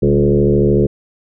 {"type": "tone with frequency modulation", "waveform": "sine", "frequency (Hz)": 275.1, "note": "C#4", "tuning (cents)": -13, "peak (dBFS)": -9, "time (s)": [0.02, 0.87], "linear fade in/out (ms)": 10, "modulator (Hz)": 73.3, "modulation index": 2.7, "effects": []}